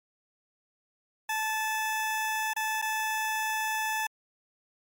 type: tone with dropouts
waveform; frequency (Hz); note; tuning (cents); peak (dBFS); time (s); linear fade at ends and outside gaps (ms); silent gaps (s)
20% pulse; 872; A5; -16; -23; 1.29-4.07; 5; 2.535-2.563 / 2.817-2.823
effects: MP3 96 kbps